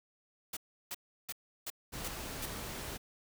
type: noise bursts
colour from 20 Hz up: white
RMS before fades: -40 dBFS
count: 6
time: 0.53-2.458 s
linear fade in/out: 5 ms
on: 38 ms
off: 340 ms
type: noise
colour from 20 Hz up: pink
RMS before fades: -42 dBFS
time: 1.92-2.98 s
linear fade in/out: 20 ms
effects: none